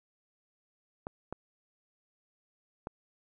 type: clicks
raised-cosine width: 1 ms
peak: -23 dBFS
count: 3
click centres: 1.069 / 1.326 / 2.871 s
effects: none